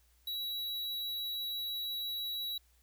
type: tone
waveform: square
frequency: 3902 Hz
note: B7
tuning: 22 cents flat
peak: -36 dBFS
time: 0.27-2.58 s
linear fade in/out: 5 ms
effects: added 60 Hz sine -66 dBFS peak until 2.82 s + white hiss -71 dBFS RMS until 2.82 s